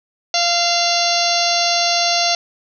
harmonic tone with a mistuned harmonic, 691 Hz, F5, 19 cents flat, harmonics 1 / 2 / 3 / 4 / 5 / 6 / 7 / 8 / 9, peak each -19 / -28 / -27 / -24 / -25 / -22 / -22 / -23 / -25 dBFS, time 0.34-2.35 s, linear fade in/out 2 ms, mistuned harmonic 7, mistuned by -78 cents, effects none

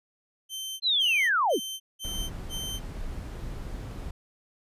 sawtooth tone bursts, 3100 Hz, G7, 20 cents flat, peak -30 dBFS, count 5, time 0.49-2.8 s, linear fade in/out 50 ms, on 310 ms, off 190 ms
sine linear sweep, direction down, 4186 to 166.5 Hz, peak -21 dBFS, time 0.82-1.6 s, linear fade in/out 50 ms
brown noise, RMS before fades -36 dBFS, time 2.04-4.11 s, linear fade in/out 5 ms
effects resampled to 32000 Hz

